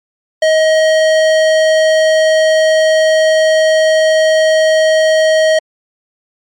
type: tone with hard clipping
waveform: sine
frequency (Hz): 631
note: D#5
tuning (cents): +24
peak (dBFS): -9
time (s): 0.42-5.59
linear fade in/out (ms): 5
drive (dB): 16
effects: MP3 64 kbps